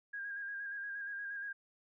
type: tone with vibrato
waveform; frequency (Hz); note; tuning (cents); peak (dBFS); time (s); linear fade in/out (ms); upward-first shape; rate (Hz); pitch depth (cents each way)
sine; 1623; G#6; -40; -39; 0.13-1.53; 10; square; 8.5; 29
effects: none